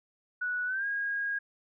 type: tone with pitch glide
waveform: sine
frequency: 1473 to 1634.4 Hz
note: F#6 to G#6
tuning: -8 to -28 cents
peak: -29 dBFS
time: 0.41-1.39 s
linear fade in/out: 10 ms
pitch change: +180 cents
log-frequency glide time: 0.66-0.86 s
effects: none

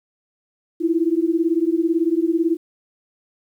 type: beating tone pair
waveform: sine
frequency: 322.7 / 340.7 Hz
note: E4 / F4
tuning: -37 / -43 cents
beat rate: 18 Hz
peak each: -19 dBFS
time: 0.8-2.57 s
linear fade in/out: 20 ms
effects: 9-bit

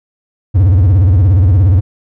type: tone with vibrato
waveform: triangle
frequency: 92.5 Hz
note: F#2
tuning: in tune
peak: -3 dBFS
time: 0.54-1.81 s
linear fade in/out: 20 ms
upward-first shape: sine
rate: 17 Hz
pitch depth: 230 cents each way
effects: none

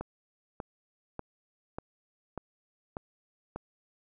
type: click train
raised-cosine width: 1 ms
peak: -22 dBFS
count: 7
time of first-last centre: 0.01-3.56 s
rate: 1.69 Hz
effects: none

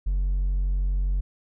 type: tone with hard clipping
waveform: sine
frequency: 46.25 Hz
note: F#1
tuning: in tune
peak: -22 dBFS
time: 0.06-1.21 s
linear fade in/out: 10 ms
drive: 2 dB
effects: none

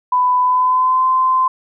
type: tone with pitch glide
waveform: sine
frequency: 998 to 1033.8 Hz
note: B5 to C6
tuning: +18 to -21 cents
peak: -11 dBFS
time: 0.12-1.48 s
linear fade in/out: 5 ms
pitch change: +61 cents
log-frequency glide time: 0.4-1.06 s
effects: none

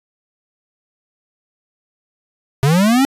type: linear sweep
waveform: square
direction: up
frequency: 130.81 to 279.8 Hz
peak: -11 dBFS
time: 2.63-3.05 s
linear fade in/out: 0 ms
effects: resampled to 32000 Hz

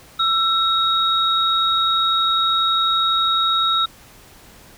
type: tone pair together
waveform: sine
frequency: 1334 / 3778 Hz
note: E6 / A#7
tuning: +20 / +22 cents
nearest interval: octave + tritone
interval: 1802 cents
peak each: -18 dBFS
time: 0.19-3.86 s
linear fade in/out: 10 ms
effects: pink hiss -46 dBFS RMS until 4.77 s

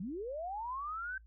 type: linear sweep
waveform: sine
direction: up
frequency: 163.8 to 1568 Hz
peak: -37 dBFS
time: 0-1.18 s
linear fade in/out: 5 ms
effects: noise-tail reverb RT60 0.1 s tail -22 dB re dry + added 56 Hz sine -55 dBFS peak until 1.26 s

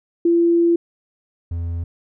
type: tone pair in turn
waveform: sine / triangle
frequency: 340 / 84.76 Hz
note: F4 / E2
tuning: -46 / +49 cents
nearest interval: 2 octaves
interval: 2405 cents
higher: first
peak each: -12 / -20 dBFS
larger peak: first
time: 0.25-0.76 / 1.51-1.84 s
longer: first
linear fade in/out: 5 ms
effects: none

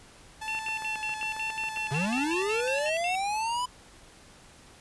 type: tone with vibrato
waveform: sawtooth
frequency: 870 Hz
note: A5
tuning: 20 cents flat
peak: -31 dBFS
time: 0.41-2.9 s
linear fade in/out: 10 ms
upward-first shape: sine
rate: 1.1 Hz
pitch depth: 15 cents each way
type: tone bursts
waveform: sine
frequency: 2700 Hz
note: E7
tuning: 41 cents sharp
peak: -30 dBFS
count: 15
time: 0.48-3.152 s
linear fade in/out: 0 ms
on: 110 ms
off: 73 ms
type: click train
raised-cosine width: 0.5 ms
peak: -28 dBFS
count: 13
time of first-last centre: 0.55-2.18 s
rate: 7.36 Hz
type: linear sweep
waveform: square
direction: up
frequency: 128.2 to 1008 Hz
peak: -28 dBFS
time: 1.91-3.66 s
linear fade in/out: 10 ms
effects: pink hiss -53 dBFS RMS until 4.8 s + resampled to 24000 Hz

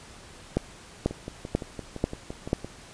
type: two click trains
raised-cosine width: 2 ms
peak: -9 / -21 dBFS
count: 5 / 10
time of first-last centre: 0.57-2.531 / 1.11-2.646 s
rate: 2.04 / 5.86 Hz
effects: pink hiss -48 dBFS RMS until 2.93 s + resampled to 22050 Hz

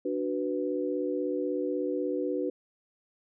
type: chord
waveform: sine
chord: B minor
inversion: first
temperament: equal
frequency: 293.7 / 370 / 493.9 Hz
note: D4 / F#4 / B4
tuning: 0 / 0 / 0 cents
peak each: -32 dBFS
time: 0.05-2.5 s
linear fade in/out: 5 ms
effects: none

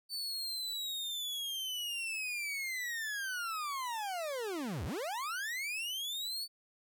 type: linear two-way sweep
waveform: 40% pulse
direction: down then up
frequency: 4546 to 61.74 to 4546 Hz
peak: -35 dBFS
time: 0.09-6.48 s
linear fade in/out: 50 ms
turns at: 4.85 s
effects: none

